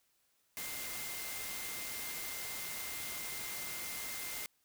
sine tone in noise, 2093 Hz, C7, in tune, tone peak -48 dBFS, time 0.57-4.46 s, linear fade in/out 0 ms, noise white, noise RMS -42 dBFS, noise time 0.57-4.46 s, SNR -9 dB, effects white hiss -75 dBFS RMS until 4.64 s

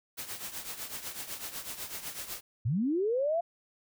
white noise with tremolo, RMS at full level -37 dBFS, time 0.17-2.41 s, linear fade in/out 20 ms, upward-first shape triangle, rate 8 Hz, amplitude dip 75%
sine linear sweep, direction up, 98 to 698.5 Hz, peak -26 dBFS, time 2.65-3.41 s, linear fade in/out 10 ms
effects none

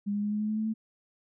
sine tone with pitch steps, 203.2 / 205.6 / 207.9 / 210.4 / 212.8 / 215.3 / 217.8 / 220.3 Hz, G#3 / G#3 / G#3 / G#3 / G#3 / A3 / A3 / A3, -38 / -17 / +2 / +23 / +42 / -37 / -17 / +2 cents, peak -27 dBFS, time 0.06-0.74 s, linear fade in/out 20 ms, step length 85 ms, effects none

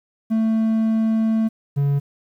triangle tone pair in turn, 222 / 141.44 Hz, A3 / C#3, +16 / +35 cents, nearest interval minor sixth, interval 781 cents, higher first, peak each -14 dBFS, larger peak neither, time 0.3-1.49 / 1.76-2 s, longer first, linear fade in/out 20 ms, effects 9-bit

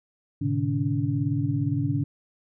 sine tone cluster, 108.1 / 130.2 / 147.6 / 285.4 Hz, A2 / C3 / D3 / D4, -30 / -8 / +9 / -49 cents, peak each -28 dBFS, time 0.41-2.04 s, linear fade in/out 10 ms, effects none

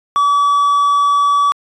triangle tone, 1145 Hz, D6, 44 cents flat, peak -8 dBFS, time 0.16-1.52 s, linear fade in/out 0 ms, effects resampled to 24000 Hz

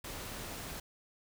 pink noise, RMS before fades -43 dBFS, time 0.04-0.8 s, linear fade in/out 5 ms, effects none

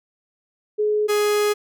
sine / 45% pulse tone pair in turn, 422.4 / 416.8 Hz, G#4 / G#4, +29 / +6 cents, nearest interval unison, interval 23 cents, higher first, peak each -17 dBFS, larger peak neither, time 0.78-1.08 / 1.08-1.54 s, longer second, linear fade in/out 20 ms, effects none

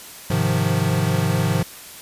square chord, F minor seventh, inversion first, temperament equal, 103.83 / 130.81 / 155.56 / 174.61 Hz, Ab2 / C3 / Eb3 / F3, 0 / 0 / 0 / 0 cents, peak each -24 dBFS, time 0.3-1.63 s, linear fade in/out 5 ms, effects white hiss -39 dBFS RMS until 2.01 s + resampled to 32000 Hz

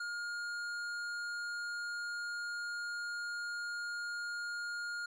sine tone with hard clipping, 1420 Hz, F6, 28 cents sharp, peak -39 dBFS, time 0-5.06 s, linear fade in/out 5 ms, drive 10 dB, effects none

